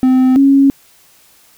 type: tone pair in turn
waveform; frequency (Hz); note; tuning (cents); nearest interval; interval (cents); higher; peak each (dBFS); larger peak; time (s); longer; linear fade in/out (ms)
triangle / sine; 257.9 / 275.1; C4 / C#4; -25 / -13; minor second; 112; second; -5; neither; 0.03-0.36 / 0.36-0.7; second; 0
effects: white hiss -48 dBFS RMS until 1.57 s